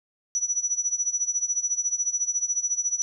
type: tone with tremolo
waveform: sine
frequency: 5900 Hz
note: F#8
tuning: 6 cents flat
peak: -20 dBFS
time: 0.35-3.02 s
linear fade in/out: 0 ms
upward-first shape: sine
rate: 14 Hz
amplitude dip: 85%
effects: none